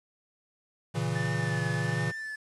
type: chord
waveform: square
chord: A# diminished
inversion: none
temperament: equal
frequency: 116.54 / 138.59 / 164.81 Hz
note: A#2 / C#3 / E3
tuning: 0 / 0 / 0 cents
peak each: -33 dBFS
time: 0.94-2.12 s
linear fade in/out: 20 ms
type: tone with vibrato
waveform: triangle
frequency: 1760 Hz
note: A6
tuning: in tune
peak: -33 dBFS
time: 1.15-2.36 s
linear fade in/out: 10 ms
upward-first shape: triangle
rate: 1.4 Hz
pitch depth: 47 cents each way
effects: resampled to 24000 Hz + 9-bit